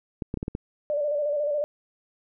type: clicks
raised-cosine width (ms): 3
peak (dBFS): -16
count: 6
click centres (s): 0.222 / 0.341 / 0.373 / 0.429 / 0.481 / 0.551
type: tone with vibrato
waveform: sine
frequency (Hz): 587.3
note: D5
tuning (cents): 0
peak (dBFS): -23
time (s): 0.9-1.64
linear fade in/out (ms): 0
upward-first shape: square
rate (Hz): 14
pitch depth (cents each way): 40
effects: none